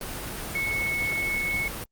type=tone in noise; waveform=sine; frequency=2200 Hz; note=C#7; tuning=14 cents flat; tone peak=-25 dBFS; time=0.55-1.68 s; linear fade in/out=2 ms; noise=pink; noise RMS=-34 dBFS; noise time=0.01-1.84 s; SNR=+6 dB; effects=Opus 32 kbps